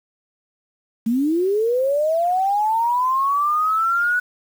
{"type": "linear sweep", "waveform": "sine", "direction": "up", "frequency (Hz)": [216.9, 1480], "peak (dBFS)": -16, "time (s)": [1.06, 4.2], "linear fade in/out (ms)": 10, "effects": ["7-bit"]}